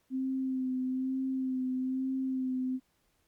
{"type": "tone with vibrato", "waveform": "sine", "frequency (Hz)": 260.2, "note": "C4", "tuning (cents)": -9, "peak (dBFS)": -29, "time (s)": [0.1, 2.8], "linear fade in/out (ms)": 50, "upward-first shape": "sine", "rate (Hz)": 1.1, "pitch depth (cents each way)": 25, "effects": ["pink hiss -73 dBFS RMS until 3.27 s", "MP3 96 kbps"]}